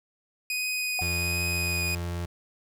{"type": "tone with vibrato", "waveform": "sawtooth", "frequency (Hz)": 2489, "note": "D#7", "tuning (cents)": 0, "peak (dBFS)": -24, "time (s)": [0.5, 1.95], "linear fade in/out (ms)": 2, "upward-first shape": "triangle", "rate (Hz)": 1.3, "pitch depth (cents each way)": 10}
{"type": "tone with exponential decay", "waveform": "sine", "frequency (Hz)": 740, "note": "F#5", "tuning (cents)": 0, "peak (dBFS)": -26, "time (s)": [0.99, 1.07], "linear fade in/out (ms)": 1, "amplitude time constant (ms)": 16}
{"type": "tone", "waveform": "35% pulse", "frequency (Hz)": 86.5, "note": "F2", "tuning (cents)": -16, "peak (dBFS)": -28, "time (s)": [1.01, 2.26], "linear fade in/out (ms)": 10}
{"effects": []}